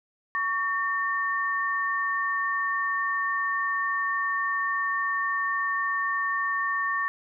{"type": "tone pair together", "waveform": "sine", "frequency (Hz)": [1124.1, 1813], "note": ["C#6", "A#6"], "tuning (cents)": [24, -49], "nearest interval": "minor sixth", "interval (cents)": 827, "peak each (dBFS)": -27, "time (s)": [0.35, 7.08], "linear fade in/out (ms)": 0, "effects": []}